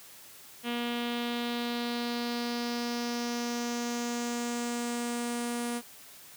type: tone with low-pass filter sweep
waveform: sawtooth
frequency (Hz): 238.7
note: A#3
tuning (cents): +41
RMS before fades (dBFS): -33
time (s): 0.63-5.82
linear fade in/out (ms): 50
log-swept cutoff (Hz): 3100 to 10000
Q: 3.3
effects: white hiss -51 dBFS RMS until 6.36 s + high-pass 60 Hz 12 dB/octave